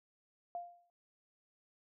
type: tone with exponential decay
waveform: sine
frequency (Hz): 698.5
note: F5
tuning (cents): 0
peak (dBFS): -36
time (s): 0.55-0.9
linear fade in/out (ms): 1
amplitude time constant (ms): 75
effects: none